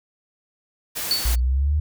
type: noise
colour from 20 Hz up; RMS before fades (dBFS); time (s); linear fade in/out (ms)
white; -28; 0.95-1.36; 20
type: tone with exponential decay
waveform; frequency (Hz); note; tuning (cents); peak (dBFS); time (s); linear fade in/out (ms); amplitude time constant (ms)
sine; 4472; C#8; +14; -15; 1.11-1.4; 1; 61
type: exponential sweep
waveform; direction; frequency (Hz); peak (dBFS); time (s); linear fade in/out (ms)
sine; up; 56.2 to 77; -17; 1.25-1.8; 5
effects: none